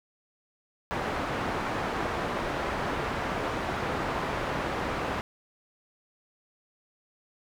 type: low-pass noise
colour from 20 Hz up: white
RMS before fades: -31 dBFS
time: 0.91-5.21 s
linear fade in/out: 0 ms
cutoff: 1200 Hz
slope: 12 dB/octave
effects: none